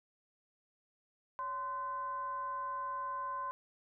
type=tone with frequency modulation; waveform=sine; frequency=1036 Hz; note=C6; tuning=17 cents flat; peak=-36 dBFS; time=1.39-3.51 s; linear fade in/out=0 ms; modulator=473 Hz; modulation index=0.4; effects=none